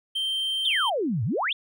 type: tone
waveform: triangle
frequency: 3136 Hz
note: G7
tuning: in tune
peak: -23 dBFS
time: 0.15-0.9 s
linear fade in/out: 10 ms
type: exponential two-way sweep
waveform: sine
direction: down then up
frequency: 3729 to 100 to 3729 Hz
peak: -23 dBFS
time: 0.65-1.53 s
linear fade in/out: 5 ms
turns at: 1.24 s
effects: none